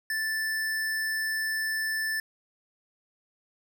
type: tone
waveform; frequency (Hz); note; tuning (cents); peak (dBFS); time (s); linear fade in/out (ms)
square; 1760; A6; 0; -28; 0.1-2.2; 2
effects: none